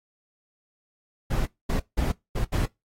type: noise bursts at uneven times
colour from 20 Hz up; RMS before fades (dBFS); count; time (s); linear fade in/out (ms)
brown; -24; 5; 1.3-1.46 / 1.69-1.8 / 1.97-2.12 / 2.35-2.45 / 2.52-2.66; 10
effects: noise-tail reverb RT60 0.2 s tail -23 dB re dry + AAC 48 kbps